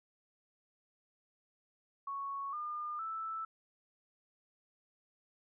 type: tone with pitch steps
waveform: sine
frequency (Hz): 1108.7 / 1209 / 1318.5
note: C#6 / D6 / E6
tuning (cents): 0 / +50 / 0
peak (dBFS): -37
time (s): 2.07-3.45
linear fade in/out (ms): 5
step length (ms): 460
effects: none